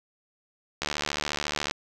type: click train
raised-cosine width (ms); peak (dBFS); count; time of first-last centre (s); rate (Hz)
0.2; -10; 67; 0.82-1.711; 74.1
effects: none